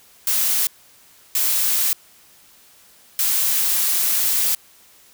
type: noise bursts at uneven times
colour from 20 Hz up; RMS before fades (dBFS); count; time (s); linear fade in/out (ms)
blue; -19; 3; 0.27-0.67 / 1.35-1.93 / 3.19-4.55; 2
effects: white hiss -51 dBFS RMS until 5.13 s